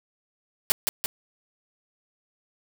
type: noise with echo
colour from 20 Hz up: white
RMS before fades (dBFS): -20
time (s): 0.7-0.72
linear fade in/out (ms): 0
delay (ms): 170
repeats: 2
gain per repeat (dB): -4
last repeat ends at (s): 1.06
effects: none